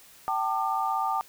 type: tone cluster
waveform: sine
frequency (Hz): 774 / 890 / 1199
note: G5 / A5 / D6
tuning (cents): -22 / +20 / +36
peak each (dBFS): -29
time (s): 0.28-1.21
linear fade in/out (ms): 0
effects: white hiss -53 dBFS RMS until 1.28 s